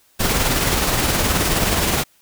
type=noise with tremolo; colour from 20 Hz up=pink; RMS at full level=-17 dBFS; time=0.19-2.04 s; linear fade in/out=20 ms; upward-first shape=sine; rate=19 Hz; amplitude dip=35%; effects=white hiss -57 dBFS RMS until 2.21 s